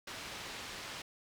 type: low-pass noise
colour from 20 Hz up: white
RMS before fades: -45 dBFS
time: 0.07-1.02 s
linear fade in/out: 5 ms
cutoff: 4200 Hz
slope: 12 dB/octave
effects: none